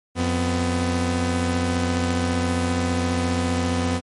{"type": "tone pair together", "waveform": "sawtooth", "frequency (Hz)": [88.71, 251.3], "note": ["F2", "B3"], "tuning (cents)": [28, 30], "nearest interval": "octave + tritone", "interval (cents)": 1802, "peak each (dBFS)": -19, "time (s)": [0.15, 4.01], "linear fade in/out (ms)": 50, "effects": ["MP3 48 kbps"]}